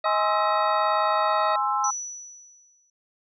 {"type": "harmonic tone", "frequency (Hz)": 632, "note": "D#5", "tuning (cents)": 27, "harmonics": [1, 2, 3, 4, 6, 7], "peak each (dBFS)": [-26, -30, -34, -40, -38, -42], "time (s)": [0.04, 1.56], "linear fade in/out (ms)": 5}
{"type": "chord", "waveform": "sine", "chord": "Ab augmented", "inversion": "none", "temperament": "equal with one note detuned", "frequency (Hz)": [830.6, 1046.5, 1322.3], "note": ["Ab5", "C6", "E6"], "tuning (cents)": [0, 0, 5], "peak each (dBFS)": -26, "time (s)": [0.05, 1.91], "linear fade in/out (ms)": 10}
{"type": "tone with exponential decay", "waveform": "sine", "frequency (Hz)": 5920, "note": "F#8", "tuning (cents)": 0, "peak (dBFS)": -24, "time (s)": [1.84, 2.9], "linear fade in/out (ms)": 2, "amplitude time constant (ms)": 230}
{"effects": []}